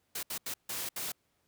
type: noise bursts at uneven times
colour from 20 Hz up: white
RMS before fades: -37 dBFS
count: 5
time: 0.15-0.23 / 0.3-0.38 / 0.46-0.54 / 0.69-0.89 / 0.96-1.12 s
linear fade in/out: 5 ms
effects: pink hiss -75 dBFS RMS until 1.47 s + high-pass 60 Hz 12 dB/octave